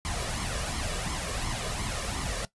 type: noise with flanger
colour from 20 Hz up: pink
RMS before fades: -32 dBFS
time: 0.05-2.45 s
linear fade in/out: 0 ms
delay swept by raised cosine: 0.93 to 1.78 ms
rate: 2.8 Hz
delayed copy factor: +0.6
effects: noise-tail reverb RT60 0.1 s tail -17 dB re dry + resampled to 24000 Hz